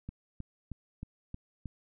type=click train; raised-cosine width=5 ms; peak=-27 dBFS; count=6; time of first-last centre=0.09-1.657 s; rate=3.19 Hz; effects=none